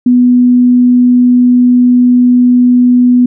sine tone, 246.9 Hz, B3, in tune, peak -3 dBFS, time 0.06-3.26 s, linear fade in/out 5 ms, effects none

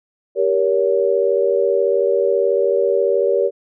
sine chord, G diminished, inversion none, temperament just, 392 / 470.4 / 564.5 Hz, G4 / Bb4 / Db5, 0 / +16 / +31 cents, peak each -18 dBFS, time 0.35-3.51 s, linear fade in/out 50 ms, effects none

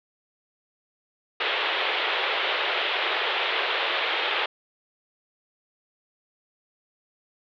white band-pass noise, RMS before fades -26 dBFS, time 1.4-4.46 s, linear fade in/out 5 ms, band 370 to 3600 Hz, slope 48 dB/octave, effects none

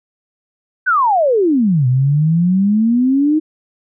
sine exponential two-way sweep, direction down then up, 1569 to 123.47 to 316.6 Hz, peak -10 dBFS, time 0.86-3.4 s, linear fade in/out 20 ms, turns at 1.87 s, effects none

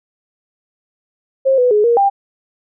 sine tone with pitch steps, 534 / 496.2 / 419.9 / 471.3 / 794 Hz, C5 / B4 / G#4 / A#4 / G5, +35 / +8 / +19 / +19 / +22 cents, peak -9 dBFS, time 1.45-2.1 s, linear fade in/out 20 ms, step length 130 ms, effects none

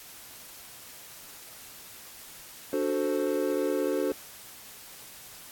triangle chord, D dominant seventh, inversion none, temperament equal, 293.7 / 370 / 440 / 523.3 Hz, D4 / F#4 / A4 / C5, 0 / 0 / 0 / 0 cents, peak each -29 dBFS, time 2.73-4.12 s, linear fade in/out 2 ms, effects white hiss -47 dBFS RMS until 5.51 s + AAC 64 kbps

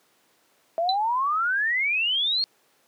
sine exponential sweep, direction up, 652 to 4374 Hz, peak -21 dBFS, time 0.78-2.44 s, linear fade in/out 0 ms
sine tone with exponential decay, 4000 Hz, B7, 21 cents sharp, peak -18 dBFS, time 0.89-0.98 s, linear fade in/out 2 ms, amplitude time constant 18 ms
effects pink hiss -63 dBFS RMS until 2.87 s + high-pass 300 Hz 12 dB/octave

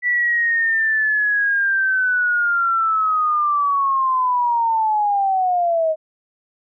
sine linear sweep, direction down, 1968 to 622.3 Hz, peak -15 dBFS, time 0.02-5.96 s, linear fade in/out 50 ms, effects none

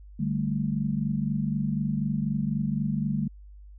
sine chord, D suspended fourth, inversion none, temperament equal with one note detuned, 147.34 / 196 / 220 Hz, D3 / G3 / A3, +6 / 0 / 0 cents, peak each -29 dBFS, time 0.19-3.28 s, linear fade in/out 10 ms, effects added 50 Hz sine -44 dBFS peak until 3.78 s

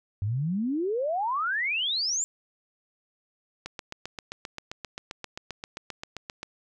sine exponential sweep, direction up, 94.9 to 7459 Hz, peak -25 dBFS, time 0.22-2.24 s, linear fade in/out 0 ms
click train, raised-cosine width 0.2 ms, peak -18 dBFS, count 22, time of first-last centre 3.66-6.43 s, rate 7.58 Hz
effects none

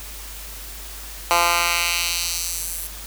10% pulse tone with high-pass filter sweep, 172.1 Hz, F3, 25 cents flat, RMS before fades -22 dBFS, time 1.31-2.87 s, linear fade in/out 0 ms, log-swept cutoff 890 to 12000 Hz, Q 1.1, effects added 50 Hz sine -37 dBFS peak until 3.06 s + white hiss -37 dBFS RMS until 3.06 s

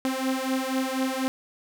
sawtooth beating tone pair, 260.6 / 264.7 Hz, C4 / C4, -7 / +20 cents, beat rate 4.1 Hz, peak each -24 dBFS, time 0.05-1.28 s, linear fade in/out 0 ms, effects none

